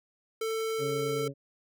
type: tone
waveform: square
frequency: 444.9 Hz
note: A4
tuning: 19 cents sharp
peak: -30 dBFS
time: 0.41-1.28 s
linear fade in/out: 5 ms
type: harmonic tone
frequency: 138.59 Hz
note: C#3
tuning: in tune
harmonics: 1 / 2 / 3 / 4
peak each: -36 / -39 / -41 / -42 dBFS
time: 0.78-1.34 s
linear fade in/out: 50 ms
effects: none